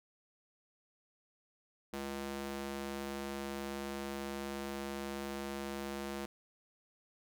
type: tone with high-pass filter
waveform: square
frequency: 69.3 Hz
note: C#2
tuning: in tune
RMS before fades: -41 dBFS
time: 1.93-6.26 s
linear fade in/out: 5 ms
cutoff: 250 Hz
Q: 0.94
effects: none